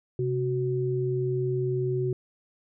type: tone pair together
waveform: sine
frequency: 130.81 / 370.9 Hz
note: C3 / F#4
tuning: 0 / +4 cents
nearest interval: octave + tritone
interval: 1804 cents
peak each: -27 dBFS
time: 0.19-2.13 s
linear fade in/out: 2 ms
effects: none